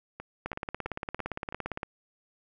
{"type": "two click trains", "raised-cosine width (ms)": 0.5, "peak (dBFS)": [-24, -18], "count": [5, 25], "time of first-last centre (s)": [[0.2, 1.525], [0.46, 1.831]], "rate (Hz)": [3.02, 17.5], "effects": []}